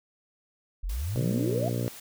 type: exponential sweep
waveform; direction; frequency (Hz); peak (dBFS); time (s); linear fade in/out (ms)
sine; up; 38.89 to 723; -28; 0.83-1.69; 10
type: noise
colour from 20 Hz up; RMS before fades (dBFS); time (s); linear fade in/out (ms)
white; -45; 0.89-2; 5
type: harmonic tone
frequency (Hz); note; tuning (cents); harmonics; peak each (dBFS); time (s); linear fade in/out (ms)
59.8; A#1; +45; 2 / 3 / 4 / 5 / 6 / 7 / 8 / 9 / 10; -29 / -36 / -36 / -38 / -40 / -40 / -39 / -40 / -44; 1.16-1.88; 0
effects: none